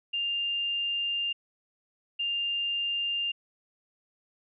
sine tone pair in turn, 2800 / 2800 Hz, F7 / F7, +4 / +4 cents, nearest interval unison, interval 0 cents, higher neither, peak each -27 dBFS, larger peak neither, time 0.13-1.33 / 2.19-3.32 s, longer first, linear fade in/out 10 ms, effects none

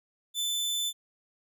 sawtooth tone, 3520 Hz, A7, in tune, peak -25 dBFS, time 0.34-0.93 s, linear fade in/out 50 ms, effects none

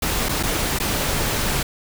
pink noise with dropouts, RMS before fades -22 dBFS, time 0.02-1.63 s, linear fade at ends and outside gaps 5 ms, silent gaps 0.287-0.291 / 0.429-0.433 / 0.788-0.799 s, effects none

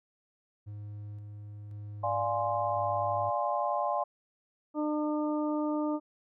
triangle tone with tremolo, 103.83 Hz, G#2, in tune, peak -37 dBFS, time 0.66-3.31 s, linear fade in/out 20 ms, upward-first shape square, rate 0.95 Hz, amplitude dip 25%
sine chord, D half-diminished seventh, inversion none, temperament equal, 587.3 / 698.5 / 830.6 / 1046.5 Hz, D5 / F5 / Ab5 / C6, 0 / 0 / 0 / 0 cents, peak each -33 dBFS, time 2.03-4.04 s, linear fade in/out 10 ms
harmonic tone, 301.5 Hz, D4, 46 cents sharp, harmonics 1 / 2 / 3 / 4, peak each -29 / -35 / -39 / -41 dBFS, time 4.74-6 s, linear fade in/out 50 ms
effects none

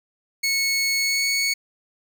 20% pulse tone with pitch glide, 2200 to 2219 Hz, C#7 to C#7, -14 to +1 cents, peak -15 dBFS, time 0.43-1.54 s, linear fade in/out 10 ms, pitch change +15 cents, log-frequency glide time 0.99-1.26 s, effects none

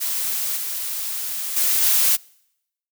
blue noise with level steps, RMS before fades -24 / -27 / -19 / -17 dBFS, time 0-2.17 s, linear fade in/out 20 ms, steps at 0.56 / 1.56 / 1.81 s, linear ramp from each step 10 ms, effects noise-tail reverb RT60 0.8 s tail -26 dB re dry

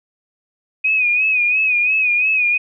sine tone with vibrato, 2503 Hz, D#7, 10 cents sharp, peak -13 dBFS, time 0.84-2.58 s, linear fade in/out 10 ms, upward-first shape sine, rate 2.9 Hz, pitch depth 66 cents each way, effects none

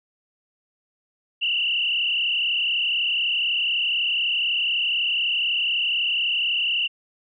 sine tone with frequency modulation, 2846 Hz, F7, 32 cents sharp, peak -20 dBFS, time 1.41-6.88 s, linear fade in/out 20 ms, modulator 36 Hz, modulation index 3.6, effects none

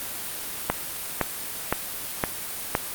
click train, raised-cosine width 0.5 ms, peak -5 dBFS, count 5, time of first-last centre 0.7-2.751 s, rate 1.95 Hz, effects white hiss -33 dBFS RMS until 2.94 s + Opus 32 kbps

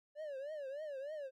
triangle tone with vibrato, 575 Hz, D5, 37 cents flat, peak -39 dBFS, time 0.15-1.31 s, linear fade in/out 50 ms, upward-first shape triangle, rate 3.3 Hz, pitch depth 180 cents each way, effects MP3 64 kbps

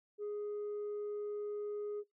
sine tone, 415.3 Hz, G#4, in tune, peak -35 dBFS, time 0.18-2.04 s, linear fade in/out 50 ms, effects noise-tail reverb RT60 0.2 s tail -25 dB re dry + tanh soft clip ceiling -36 dBFS

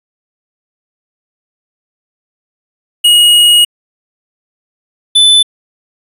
square tone pair in turn, 2888 / 3507 Hz, F#7 / A7, -43 / -6 cents, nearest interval minor third, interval 337 cents, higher second, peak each -4 dBFS, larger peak neither, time 3.04-3.65 / 5.15-5.43 s, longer first, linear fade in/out 10 ms, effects resampled to 32000 Hz

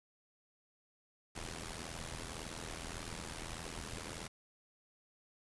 pink noise with amplitude modulation, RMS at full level -41 dBFS, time 1.35-4.28 s, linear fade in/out 10 ms, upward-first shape sine, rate 81.7 Hz, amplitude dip 80%, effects resampled to 24000 Hz

